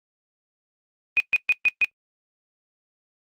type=tone bursts; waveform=sine; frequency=2489 Hz; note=D#7; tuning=in tune; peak=-15 dBFS; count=5; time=1.17-1.845 s; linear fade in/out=0 ms; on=31 ms; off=130 ms; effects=noise-tail reverb RT60 0.1 s tail -20 dB re dry + Opus 32 kbps